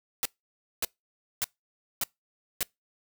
white noise bursts, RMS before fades -28 dBFS, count 5, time 0.23-2.63 s, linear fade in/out 0 ms, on 24 ms, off 570 ms, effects noise-tail reverb RT60 0.2 s tail -26 dB re dry

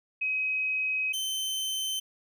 sine / sawtooth tone pair in turn, 2535 / 3082 Hz, D#7 / G7, +32 / -30 cents, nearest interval minor third, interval 338 cents, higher second, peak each -26 dBFS, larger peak neither, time 0.21-1.13 / 1.13-2 s, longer first, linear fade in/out 10 ms, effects none

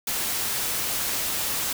white noise, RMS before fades -27 dBFS, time 0.07-1.73 s, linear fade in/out 5 ms, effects none

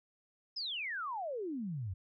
sine exponential sweep, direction down, 5280 to 85.9 Hz, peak -36 dBFS, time 0.56-1.94 s, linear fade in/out 10 ms, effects none

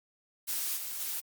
blue noise with level steps, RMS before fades -33 / -38 / -35 dBFS, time 0.47-1.21 s, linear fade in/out 20 ms, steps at 0.76 / 0.99 s, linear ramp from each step 20 ms, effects Opus 48 kbps

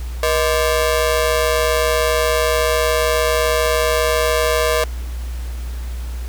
sawtooth ring-modulated tone, 553 Hz, C#5, 4 cents flat, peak -8 dBFS, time 0.23-4.84 s, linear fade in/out 2 ms, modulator 73.7 Hz, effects added 60 Hz sine -23 dBFS peak until 6.28 s + pink hiss -40 dBFS RMS until 6.28 s

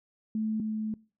sine tone pair in turn, 217.8 / 216.7 Hz, A3 / A3, -17 / -26 cents, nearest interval unison, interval 9 cents, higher first, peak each -27 / -29 dBFS, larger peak first, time 0.35-0.6 / 0.6-0.94 s, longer second, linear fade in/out 2 ms, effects noise-tail reverb RT60 0.4 s tail -24 dB re dry

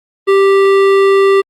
sine tone with hard clipping, 392 Hz, G4, in tune, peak -8 dBFS, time 0.27-1.42 s, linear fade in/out 20 ms, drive 14 dB, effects Opus 32 kbps

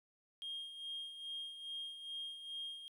triangle tone with tremolo, 3230 Hz, G#7, 49 cents flat, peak -38 dBFS, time 0.42-2.88 s, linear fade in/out 0 ms, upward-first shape sine, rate 2.4 Hz, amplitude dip 65%, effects tanh soft clip ceiling -37 dBFS + 13-bit

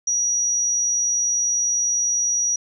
sine tone, 5790 Hz, F#8, 38 cents flat, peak -18 dBFS, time 0.07-2.56 s, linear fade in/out 5 ms, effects none

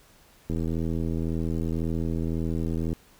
click train, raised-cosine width 3 ms, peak -17 dBFS, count 200, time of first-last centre 0.5-2.93 s, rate 81.9 Hz, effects pink hiss -57 dBFS RMS until 3.19 s

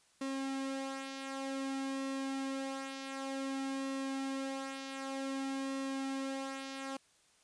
sawtooth tone with flanger, 269.9 Hz, C#4, 46 cents flat, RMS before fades -39 dBFS, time 0.21-6.97 s, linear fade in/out 5 ms, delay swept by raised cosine 1.3 to 3.6 ms, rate 0.54 Hz, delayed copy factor -0.5, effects white hiss -68 dBFS RMS until 7.43 s + resampled to 22050 Hz

